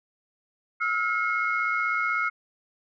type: tone cluster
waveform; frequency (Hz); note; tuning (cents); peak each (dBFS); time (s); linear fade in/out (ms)
sine; 1302 / 1418 / 2168; E6 / F6 / C#7; -22 / +26 / -39; -27; 0.8-2.3; 20
effects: tanh soft clip ceiling -15 dBFS